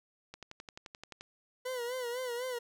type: click train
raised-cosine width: 0.2 ms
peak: -28 dBFS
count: 11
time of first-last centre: 0.34-1.21 s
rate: 11.5 Hz
type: tone with vibrato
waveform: 40% pulse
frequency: 493.9 Hz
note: B4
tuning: in tune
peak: -34 dBFS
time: 1.65-2.59 s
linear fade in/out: 10 ms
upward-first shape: sine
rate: 4 Hz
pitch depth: 81 cents each way
effects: none